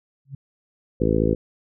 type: tone with exponential growth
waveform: sine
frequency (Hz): 137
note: C#3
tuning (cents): -20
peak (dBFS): -28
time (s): 0.25-0.35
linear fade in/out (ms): 5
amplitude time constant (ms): 21
type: harmonic tone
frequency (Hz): 54.6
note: A1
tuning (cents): -13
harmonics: 1 / 2 / 3 / 4 / 5 / 6 / 7 / 8 / 9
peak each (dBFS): -26 / -26 / -26 / -26 / -26 / -26 / -26 / -26 / -26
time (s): 1-1.35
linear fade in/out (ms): 10
effects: none